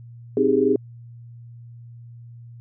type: chord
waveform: sine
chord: Ab major seventh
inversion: first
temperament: equal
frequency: 261.6 / 311.1 / 392 / 415.3 Hz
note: C4 / Eb4 / G4 / Ab4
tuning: 0 / 0 / 0 / 0 cents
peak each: -22 / -24 / -21 / -19 dBFS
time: 0.37-0.76 s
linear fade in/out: 2 ms
effects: added 118 Hz sine -39 dBFS peak until 2.6 s